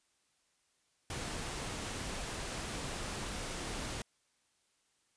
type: noise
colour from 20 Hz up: pink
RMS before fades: -40 dBFS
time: 1.1-4.02 s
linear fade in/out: 2 ms
effects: white hiss -75 dBFS RMS until 5.16 s + resampled to 22050 Hz